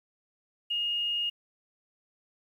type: tone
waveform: sine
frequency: 2852 Hz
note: F7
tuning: 36 cents sharp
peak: -27 dBFS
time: 0.7-1.3 s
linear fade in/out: 10 ms
effects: 10-bit